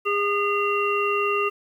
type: harmonic tone with a mistuned harmonic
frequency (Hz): 407.5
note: G#4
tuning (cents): -33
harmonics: 1 / 3 / 5 / 7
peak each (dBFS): -24 / -24 / -37 / -26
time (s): 0.05-1.5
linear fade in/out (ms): 20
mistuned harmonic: 7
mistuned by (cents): -62
effects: 9-bit